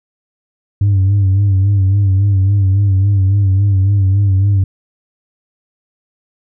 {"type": "tone with vibrato", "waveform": "sine", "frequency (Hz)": 98.1, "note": "G2", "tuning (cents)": 2, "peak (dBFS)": -6, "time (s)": [0.81, 4.64], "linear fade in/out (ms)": 5, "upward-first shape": "sine", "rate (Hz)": 3.6, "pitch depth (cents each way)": 62, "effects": ["tanh soft clip ceiling -7 dBFS"]}